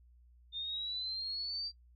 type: exponential sweep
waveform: sine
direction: up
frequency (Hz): 3612 to 4700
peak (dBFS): -36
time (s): 0.52-1.72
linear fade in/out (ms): 50
effects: noise-tail reverb RT60 0.1 s tail -21 dB re dry + added 60 Hz sine -59 dBFS peak until 1.95 s